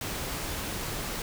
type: noise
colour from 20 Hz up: pink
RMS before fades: -34 dBFS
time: 0.01-1.22 s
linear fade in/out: 2 ms
effects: none